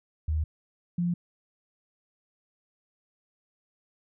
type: tone pair in turn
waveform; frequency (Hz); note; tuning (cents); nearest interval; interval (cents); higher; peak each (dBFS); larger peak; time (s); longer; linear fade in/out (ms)
sine; 77.6 / 174.21; D#2 / F3; -4 / -4; octave + major second; 1400; second; -24 / -24; neither; 0.28-0.44 / 0.98-1.14; neither; 5
effects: none